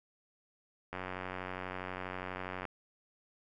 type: click train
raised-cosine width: 0.5 ms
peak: -24 dBFS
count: 160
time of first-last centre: 0.93-2.653 s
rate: 92.3 Hz
effects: none